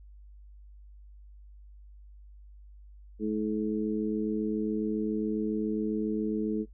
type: harmonic tone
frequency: 107.3 Hz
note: A2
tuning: 43 cents flat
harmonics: 2 / 3 / 4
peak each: -30 / -32 / -33 dBFS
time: 3.19-6.66 s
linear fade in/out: 50 ms
effects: noise-tail reverb RT60 0.1 s tail -17 dB re dry + added 50 Hz sine -48 dBFS peak until 6.73 s